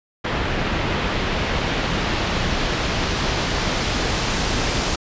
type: noise with low-pass filter sweep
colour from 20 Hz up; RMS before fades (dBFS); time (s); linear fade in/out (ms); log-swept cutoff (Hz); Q
pink; -22; 0.24-4.96; 10; 2700 to 6600; 0.92
effects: resampled to 16000 Hz